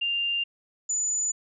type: tone pair in turn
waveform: sine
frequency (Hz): 2794 / 6982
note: F7 / A8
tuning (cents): 0 / -14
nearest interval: octave + major third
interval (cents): 1586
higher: second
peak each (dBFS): -24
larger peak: neither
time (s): 0.01-0.44 / 0.89-1.32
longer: neither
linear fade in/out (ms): 10
effects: none